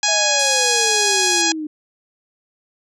harmonic tone, 830.6 Hz, G#5, in tune, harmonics 1 / 2 / 3 / 4 / 5 / 6 / 7 / 8 / 9, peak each -24 / -24 / -24 / -24 / -24 / -24 / -24 / -24 / -24 dBFS, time 0.03-1.52 s, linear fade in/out 2 ms
sine exponential sweep, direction down, 657 to 300 Hz, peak -23 dBFS, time 0.08-1.67 s, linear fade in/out 5 ms
white high-pass noise, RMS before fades -25 dBFS, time 0.39-1.42 s, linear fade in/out 5 ms, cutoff 4100 Hz, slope 48 dB/octave
effects resampled to 24000 Hz

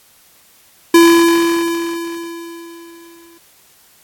square tone with exponential decay, 336.9 Hz, E4, 38 cents sharp, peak -4 dBFS, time 0.94-3.38 s, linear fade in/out 5 ms, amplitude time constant 530 ms, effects white hiss -49 dBFS RMS until 4.03 s + AAC 64 kbps

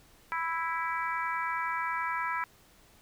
harmonic tone, 329.6 Hz, E4, in tune, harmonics 3 / 4 / 5 / 6 / 7, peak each -33 / -35 / -37 / -39 / -40 dBFS, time 0.32-2.44 s, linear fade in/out 0 ms, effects pink hiss -60 dBFS RMS until 3.01 s

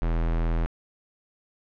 square tone, 41.42 Hz, E1, 9 cents sharp, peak -23 dBFS, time 0.02-0.66 s, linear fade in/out 0 ms, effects low-pass 2000 Hz 12 dB/octave + 10-bit

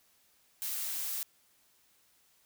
blue noise, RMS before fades -36 dBFS, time 0.62-1.23 s, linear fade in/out 0 ms, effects white hiss -68 dBFS RMS until 2.45 s

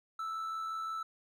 triangle tone with amplitude modulation, 1318.5 Hz, E6, in tune, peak -32 dBFS, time 0.19-1.03 s, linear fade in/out 5 ms, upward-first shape sine, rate 85.6 Hz, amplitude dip 35%, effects none

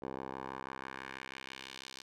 10% pulse tone with band-pass filter sweep, 66.1 Hz, C2, 18 cents sharp, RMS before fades -45 dBFS, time 0.02-2.02 s, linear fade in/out 5 ms, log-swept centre 580 to 4600 Hz, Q 1.4, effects none

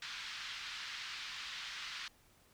white band-pass noise, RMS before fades -45 dBFS, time 0.02-2.08 s, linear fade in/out 2 ms, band 1200 to 4500 Hz, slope 24 dB/octave, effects pink hiss -67 dBFS RMS until 2.53 s

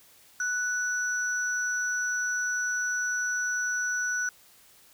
sine tone pair together, 1480 / 5909 Hz, F#6 / F#8, 0 / -3 cents, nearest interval 2 octaves, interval 2397 cents, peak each -27 / -33 dBFS, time 0.4-4.29 s, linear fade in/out 2 ms, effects white hiss -57 dBFS RMS until 4.93 s

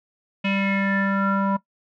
square tone with low-pass filter sweep, 196.4 Hz, G3, 4 cents sharp, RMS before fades -22 dBFS, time 0.44-1.57 s, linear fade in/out 10 ms, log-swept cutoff 2700 to 1100 Hz, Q 7.2, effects noise-tail reverb RT60 0.1 s tail -18 dB re dry

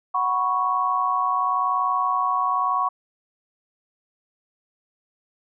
sine chord, F# suspended fourth, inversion none, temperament equal, 740 / 987.8 / 1108.7 Hz, F#5 / B5 / C#6, 0 / 0 / 0 cents, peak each -27 / -26 / -21 dBFS, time 0.14-2.89 s, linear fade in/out 10 ms, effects none

